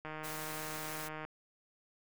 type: click train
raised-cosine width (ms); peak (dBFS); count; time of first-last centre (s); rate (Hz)
0.5; -28; 187; 0.05-1.25; 155
type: noise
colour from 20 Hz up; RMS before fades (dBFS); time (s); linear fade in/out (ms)
white; -45; 0.23-1.09; 20
effects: none